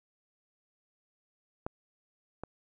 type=clicks; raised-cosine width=1 ms; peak=-20 / -24 dBFS; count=2; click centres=1.665 / 2.436 s; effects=none